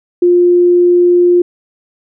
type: tone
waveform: sine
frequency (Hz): 352.8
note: F4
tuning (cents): +18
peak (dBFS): -5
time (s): 0.22-1.42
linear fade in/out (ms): 5
effects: none